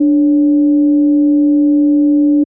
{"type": "tone with frequency modulation", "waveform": "sine", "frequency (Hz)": 293.7, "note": "D4", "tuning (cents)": 0, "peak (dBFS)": -7, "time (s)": [0, 2.44], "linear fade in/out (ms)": 10, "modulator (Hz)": 260, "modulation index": 0.24, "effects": ["high-pass 100 Hz 12 dB/octave"]}